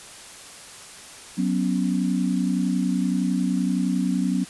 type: chord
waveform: sine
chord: F# suspended fourth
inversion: none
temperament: just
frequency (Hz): 185 / 246.7 / 277.5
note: F#3 / B3 / C#4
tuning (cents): 0 / -2 / +2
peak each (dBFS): -23 / -25 / -26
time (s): 1.37-4.45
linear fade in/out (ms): 20
effects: white hiss -42 dBFS RMS until 4.49 s + resampled to 24000 Hz